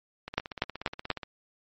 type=two click trains; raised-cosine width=0.3 ms; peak=-9 / -21 dBFS; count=4 / 17; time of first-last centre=0.38-1.103 / 0.28-1.232 s; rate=4.15 / 16.8 Hz; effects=MP3 32 kbps